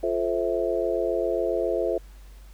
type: chord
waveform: sine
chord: F major seventh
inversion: none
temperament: just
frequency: 349.2 / 436.5 / 523.8 / 654.8 Hz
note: F4 / A4 / C5 / E5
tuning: 0 / -14 / +2 / -12 cents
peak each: -28 dBFS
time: 0.03-1.98 s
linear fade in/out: 5 ms
effects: added 48 Hz sine -43 dBFS peak until 2.53 s + pink hiss -57 dBFS RMS until 2.53 s